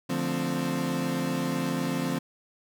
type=chord; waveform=35% pulse; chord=D minor seventh; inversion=none; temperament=equal with one note detuned; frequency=146.83 / 174.61 / 222.8 / 261.6 Hz; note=D3 / F3 / A3 / C4; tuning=0 / 0 / +22 / 0 cents; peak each=-33 / -30 / -34 / -28 dBFS; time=0.09-2.19 s; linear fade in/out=10 ms; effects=none